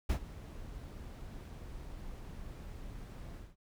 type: noise with ADSR envelope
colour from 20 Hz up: brown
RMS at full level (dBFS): -28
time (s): 0.09-3.56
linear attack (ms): 9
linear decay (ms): 87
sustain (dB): -18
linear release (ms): 190
effects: none